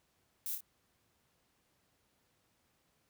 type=noise with echo; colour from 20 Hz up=violet; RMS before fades=-39 dBFS; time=0.46-0.55 s; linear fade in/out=0 ms; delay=28 ms; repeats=2; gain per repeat=-5 dB; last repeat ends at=0.606 s; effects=pink hiss -75 dBFS RMS until 3.09 s + high-pass 60 Hz 12 dB/octave